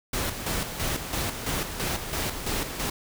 pink noise with tremolo, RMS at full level -28 dBFS, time 0.13-2.9 s, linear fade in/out 5 ms, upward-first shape square, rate 3 Hz, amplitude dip 55%, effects none

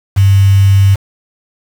sine tone with quantisation, 98 Hz, G2, in tune, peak -4 dBFS, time 0.16-0.96 s, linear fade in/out 20 ms, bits 4, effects none

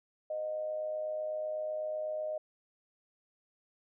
sine tone with amplitude modulation, 618 Hz, D#5, 12 cents flat, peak -31 dBFS, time 0.3-2.38 s, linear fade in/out 5 ms, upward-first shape sine, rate 108 Hz, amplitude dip 45%, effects none

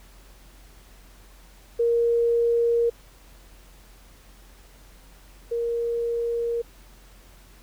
sine tone pair in turn, 468.7 / 468.7 Hz, A#4 / A#4, +9 / +9 cents, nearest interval unison, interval 0 cents, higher neither, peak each -18 / -23 dBFS, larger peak first, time 1.79-2.9 / 5.51-6.62 s, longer neither, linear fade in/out 10 ms, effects added 45 Hz sine -49 dBFS peak until 7.62 s + pink hiss -54 dBFS RMS until 7.62 s

